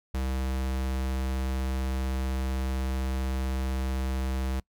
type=tone; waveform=square; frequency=65.41 Hz; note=C2; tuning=in tune; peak=-28 dBFS; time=0.14-4.6 s; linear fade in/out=5 ms; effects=noise-tail reverb RT60 0.1 s tail -24 dB re dry